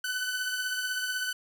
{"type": "beating tone pair", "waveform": "sawtooth", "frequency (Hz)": [1500, 1516], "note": ["F#6", "F#6"], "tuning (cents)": [23, 42], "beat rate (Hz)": 16, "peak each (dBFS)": [-27, -33], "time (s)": [0.04, 1.33], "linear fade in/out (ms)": 5, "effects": []}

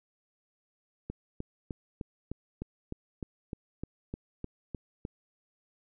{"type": "click train", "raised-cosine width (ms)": 3, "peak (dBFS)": -23, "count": 14, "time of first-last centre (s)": [1.1, 5.051], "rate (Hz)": 3.29, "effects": []}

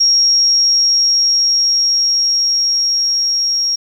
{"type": "tone with level ramp", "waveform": "sine", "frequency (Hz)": 5588, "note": "F8", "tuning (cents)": 0, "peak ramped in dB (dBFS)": [-8, -13], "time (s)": [0, 3.76], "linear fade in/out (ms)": 10, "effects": ["7-bit"]}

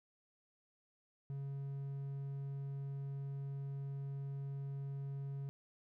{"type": "tone", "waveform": "triangle", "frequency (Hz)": 138.5, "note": "C#3", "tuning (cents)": -1, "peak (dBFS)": -38, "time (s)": [1.3, 5.49], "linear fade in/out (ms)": 0, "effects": []}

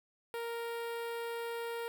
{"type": "tone with notch filter", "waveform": "sawtooth", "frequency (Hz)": 466.2, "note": "A#4", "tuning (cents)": 0, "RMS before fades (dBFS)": -39, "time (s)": [0.34, 1.88], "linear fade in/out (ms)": 0, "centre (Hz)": 6300, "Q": 0.88, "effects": []}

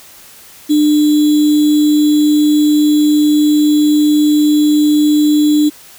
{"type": "tone with sample-and-hold", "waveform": "sine", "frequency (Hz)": 299.4, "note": "D4", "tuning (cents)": 33, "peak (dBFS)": -7, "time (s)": [0.69, 5.7], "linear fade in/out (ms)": 20, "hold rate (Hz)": 3675, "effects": ["white hiss -39 dBFS RMS until 5.98 s"]}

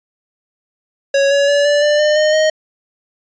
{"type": "tone with pitch steps", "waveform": "square", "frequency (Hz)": [554.4, 563.8, 573.3, 583, 592.8, 602.8, 613, 623.4], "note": ["C#5", "C#5", "D5", "D5", "D5", "D5", "D#5", "D#5"], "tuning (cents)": [0, 29, -42, -13, 16, 45, -26, 3], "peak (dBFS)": -11, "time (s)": [1.14, 2.5], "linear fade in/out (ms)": 5, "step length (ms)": 170, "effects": ["resampled to 16000 Hz"]}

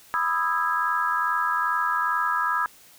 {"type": "chord", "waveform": "sine", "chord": "E major seventh", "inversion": "second", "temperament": "just", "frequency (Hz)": [988.9, 1236.1, 1318.5, 1648.1], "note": ["B5", "D#6", "E6", "G#6"], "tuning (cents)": [2, -12, 0, -14], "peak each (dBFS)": -27, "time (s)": [0.14, 2.66], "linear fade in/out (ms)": 0, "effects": ["white hiss -52 dBFS RMS until 2.98 s"]}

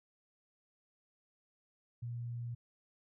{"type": "tone", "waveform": "sine", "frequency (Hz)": 119.1, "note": "A#2", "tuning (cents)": 38, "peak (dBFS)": -38, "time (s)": [2.02, 2.55], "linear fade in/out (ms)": 10, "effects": []}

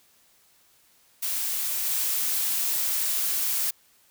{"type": "noise with level steps", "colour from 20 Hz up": "blue", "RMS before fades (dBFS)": [-28, -26], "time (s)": [1.22, 3.71], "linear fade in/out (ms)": 10, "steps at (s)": 1.85, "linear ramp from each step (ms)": 10, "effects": ["white hiss -61 dBFS RMS until 4.1 s"]}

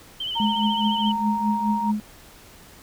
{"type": "tone with vibrato", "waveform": "sine", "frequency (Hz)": 3058, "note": "G7", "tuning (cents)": -44, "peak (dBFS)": -26, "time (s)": [0.2, 1.12], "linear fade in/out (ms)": 5, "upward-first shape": "sine", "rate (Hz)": 14, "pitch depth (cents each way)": 58}
{"type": "tone with pitch glide", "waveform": "sine", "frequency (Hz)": [920, 933.4], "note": ["A#5", "A#5"], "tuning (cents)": [-23, 2], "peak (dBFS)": -23, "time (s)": [0.35, 1.92], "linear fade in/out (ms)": 20, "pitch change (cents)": 25, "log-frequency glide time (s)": [1.04, 1.51]}
{"type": "tone with tremolo", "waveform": "sine", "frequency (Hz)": 211.4, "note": "G#3", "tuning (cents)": 31, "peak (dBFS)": -18, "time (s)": [0.4, 2], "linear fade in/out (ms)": 0, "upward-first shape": "triangle", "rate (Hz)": 4.8, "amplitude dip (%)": 90}
{"effects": ["pink hiss -48 dBFS RMS until 2.82 s"]}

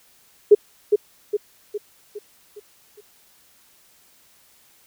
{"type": "tone with echo", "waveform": "sine", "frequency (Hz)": 415.3, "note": "G#4", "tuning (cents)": 0, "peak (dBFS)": -5, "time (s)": [0.51, 0.55], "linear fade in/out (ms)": 10, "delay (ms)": 410, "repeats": 6, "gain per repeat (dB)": -6, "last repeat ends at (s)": 3.01, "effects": ["white hiss -56 dBFS RMS until 4.86 s"]}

